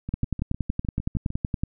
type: two click trains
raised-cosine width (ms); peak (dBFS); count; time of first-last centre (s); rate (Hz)
5; -19 / -12; 9 / 17; 0.09-1.304 / 0.14-1.635; 6.59 / 10.7
effects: none